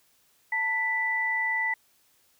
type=tone pair together; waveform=sine; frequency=889.7 / 1979 Hz; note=A5 / B6; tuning=+19 / +3 cents; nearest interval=octave + major second; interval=1384 cents; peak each=-32 / -25 dBFS; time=0.52-1.74 s; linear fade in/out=5 ms; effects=white hiss -65 dBFS RMS until 2.39 s